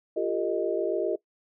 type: tone cluster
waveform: sine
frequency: 348.2 / 395.5 / 457.3 / 621 Hz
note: F4 / G4 / A#4 / D#5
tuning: -5 / +15 / -33 / -3 cents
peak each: -30 dBFS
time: 0.16-1.16 s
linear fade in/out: 10 ms
effects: noise-tail reverb RT60 0.1 s tail -19 dB re dry